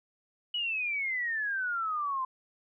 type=exponential sweep; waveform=sine; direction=down; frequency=2960 to 1023 Hz; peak=-29 dBFS; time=0.54-2.25 s; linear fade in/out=5 ms; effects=none